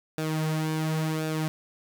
sawtooth tone with flanger, 157.1 Hz, D#3, 17 cents sharp, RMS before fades -28 dBFS, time 0.18-1.48 s, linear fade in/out 0 ms, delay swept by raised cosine 0.96 to 4.86 ms, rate 0.93 Hz, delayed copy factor -0.6, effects none

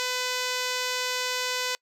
5% pulse tone with low-pass filter, 502 Hz, B4, 28 cents sharp, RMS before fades -29 dBFS, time 0-1.75 s, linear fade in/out 0 ms, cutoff 11000 Hz, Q 0.83, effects noise-tail reverb RT60 0.1 s tail -26 dB re dry

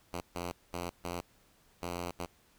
5% pulse tone bursts at uneven times, 87.31 Hz, F2, in tune, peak -25 dBFS, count 6, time 0.13-0.21 / 0.35-0.52 / 0.73-0.9 / 1.04-1.21 / 1.82-2.11 / 2.19-2.26 s, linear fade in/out 5 ms, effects pink hiss -66 dBFS RMS until 2.58 s

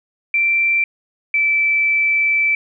sine tone pair in turn, 2349 / 2321 Hz, D7 / D7, 0 / -21 cents, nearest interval unison, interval 21 cents, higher first, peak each -13 dBFS, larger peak neither, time 0.34-0.84 / 1.34-2.55 s, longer second, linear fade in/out 2 ms, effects none

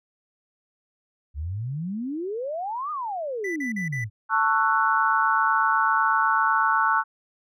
sine exponential two-way sweep, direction up then down, 67.7 to 1253 to 99.3 Hz, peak -27 dBFS, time 1.34-4.1 s, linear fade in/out 50 ms, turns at 2.91 s
triangle tone bursts, 1986 Hz, B6, 9 cents sharp, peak -27 dBFS, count 4, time 3.44-4.043 s, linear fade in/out 5 ms, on 120 ms, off 41 ms
sine chord, F# minor seventh, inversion first, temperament just, 888 / 1110 / 1332 / 1480 Hz, A5 / C#6 / E6 / F#6, +16 / +2 / +18 / 0 cents, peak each -24 dBFS, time 4.29-7.04 s, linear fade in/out 50 ms
effects none

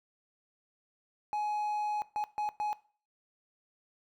triangle tone bursts at uneven times, 840 Hz, G#5, 19 cents sharp, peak -28 dBFS, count 4, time 1.33-2.02 / 2.16-2.24 / 2.38-2.49 / 2.6-2.73 s, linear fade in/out 0 ms, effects noise-tail reverb RT60 0.4 s tail -18 dB re dry

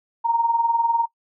sine tone with tremolo, 928 Hz, A#5, 8 cents flat, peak -14 dBFS, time 0.24-1.06 s, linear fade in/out 20 ms, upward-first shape sine, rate 20 Hz, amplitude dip 70%, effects noise-tail reverb RT60 0.1 s tail -21 dB re dry

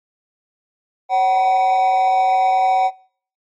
triangle tone with amplitude modulation, 755 Hz, F#5, 35 cents sharp, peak -8 dBFS, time 1.09-2.91 s, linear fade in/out 50 ms, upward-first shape sine, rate 210 Hz, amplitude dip 65%, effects noise-tail reverb RT60 0.5 s tail -23 dB re dry + MP3 32 kbps

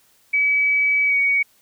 sine tone with pitch glide, 2284 to 2246 Hz, D7 to C#7, -49 to +22 cents, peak -15 dBFS, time 0.33-1.43 s, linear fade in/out 10 ms, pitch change -29 cents, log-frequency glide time 1.06-1.15 s, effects white hiss -58 dBFS RMS until 1.61 s

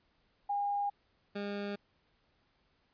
sine / 20% pulse tone pair in turn, 811 / 202.8 Hz, G#5 / G#3, -41 / -41 cents, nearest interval 2 octaves, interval 2400 cents, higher first, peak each -30 / -31 dBFS, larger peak first, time 0.49-0.9 / 1.35-1.76 s, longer neither, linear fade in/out 10 ms, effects pink hiss -73 dBFS RMS until 2.93 s + resampled to 11025 Hz

